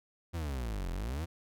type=exponential two-way sweep; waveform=40% pulse; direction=down then up; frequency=88.2 to 41.7 to 88.2 Hz; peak=-33 dBFS; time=0.33-1.26 s; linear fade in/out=20 ms; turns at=0.91 s; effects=none